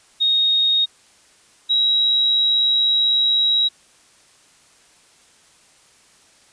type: tone pair in turn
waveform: sine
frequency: 3729 / 3854 Hz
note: A#7 / B7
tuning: 0 / -43 cents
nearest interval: minor second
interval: 57 cents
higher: second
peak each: -14 dBFS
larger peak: neither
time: 0.2-0.86 / 1.69-3.69 s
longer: second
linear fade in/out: 20 ms
effects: white hiss -53 dBFS RMS until 6.52 s + resampled to 22050 Hz